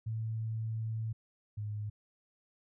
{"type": "tone pair in turn", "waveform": "sine", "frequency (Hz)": [111.4, 105.15], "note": ["A2", "G#2"], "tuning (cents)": [22, 22], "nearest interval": "minor second", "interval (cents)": 100, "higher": "first", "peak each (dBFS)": [-33, -35], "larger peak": "first", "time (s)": [[0.06, 1.13], [1.57, 1.9]], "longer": "first", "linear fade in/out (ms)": 10, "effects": []}